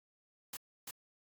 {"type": "noise with echo", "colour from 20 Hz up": "white", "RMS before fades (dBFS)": -43, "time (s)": [0.53, 0.57], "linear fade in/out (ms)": 5, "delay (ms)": 340, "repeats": 1, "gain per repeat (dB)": -2, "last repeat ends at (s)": 0.91, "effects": ["Opus 48 kbps"]}